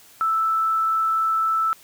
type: tone with frequency modulation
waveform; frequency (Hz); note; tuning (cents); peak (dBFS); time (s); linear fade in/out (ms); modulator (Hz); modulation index
sine; 1318.5; E6; 0; -18; 0.21-1.73; 0; 23.9; 0.2
effects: white hiss -50 dBFS RMS until 1.83 s